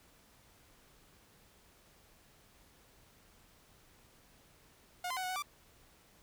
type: tone with pitch steps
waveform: sawtooth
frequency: 719 / 1032 / 747 / 734 / 744 / 1172 Hz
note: F#5 / C6 / F#5 / F#5 / F#5 / D6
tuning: -50 / -24 / +16 / -14 / +9 / -4 cents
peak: -32 dBFS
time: 5.04-5.424 s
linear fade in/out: 5 ms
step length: 64 ms
effects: pink hiss -64 dBFS RMS until 6.22 s